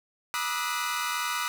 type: tone cluster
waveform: sawtooth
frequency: 967 / 1201 / 1283 / 1470 / 2023 Hz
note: B5 / D6 / E6 / F#6 / B6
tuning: -37 / +38 / -47 / -12 / +41 cents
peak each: -31 / -30 / -30 / -31 / -34 dBFS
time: 0.34-1.48 s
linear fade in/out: 0 ms
effects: 10-bit